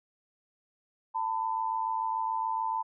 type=tone pair together; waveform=sine; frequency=894 / 1000.9 Hz; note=A5 / B5; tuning=+27 / +23 cents; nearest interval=major second; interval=196 cents; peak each=-30 / -32 dBFS; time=1.14-2.83 s; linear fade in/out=20 ms; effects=none